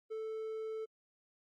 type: tone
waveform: triangle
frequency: 440 Hz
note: A4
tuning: in tune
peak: -36 dBFS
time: 0.1-0.86 s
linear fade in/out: 20 ms
effects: AAC 48 kbps